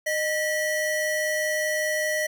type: tone pair together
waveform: square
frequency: 614.3 / 1948 Hz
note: D#5 / B6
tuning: -22 / -24 cents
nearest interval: octave + minor sixth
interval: 1998 cents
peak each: -27 / -27 dBFS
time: 0.06-2.27 s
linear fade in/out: 10 ms
effects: none